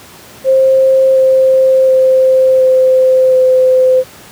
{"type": "tone with pitch steps", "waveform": "sine", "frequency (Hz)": [529, 525.3, 521.7, 518.1, 514.5], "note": ["C5", "C5", "C5", "C5", "C5"], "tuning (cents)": [19, 7, -5, -17, -29], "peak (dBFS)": -5, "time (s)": [0.44, 4.04], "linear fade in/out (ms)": 50, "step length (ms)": 720, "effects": ["pink hiss -36 dBFS RMS until 4.31 s", "high-pass 100 Hz 12 dB/octave"]}